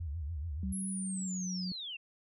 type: tone with vibrato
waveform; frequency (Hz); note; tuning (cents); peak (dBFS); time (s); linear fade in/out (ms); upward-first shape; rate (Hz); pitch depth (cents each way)
sine; 77.78; D#2; 0; -35; 0-0.73; 10; sine; 7; 190
type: tone with pitch glide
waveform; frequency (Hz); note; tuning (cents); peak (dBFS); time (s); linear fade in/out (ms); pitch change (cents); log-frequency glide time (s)
sine; 190.9 to 183.55; G3 to F#3; -46 to -14; -35; 0.63-1.72; 2; -68; 1.08-1.44
type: linear sweep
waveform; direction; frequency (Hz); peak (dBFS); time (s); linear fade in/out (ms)
sine; down; 11200 to 2637; -39; 0.72-1.97; 10
effects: none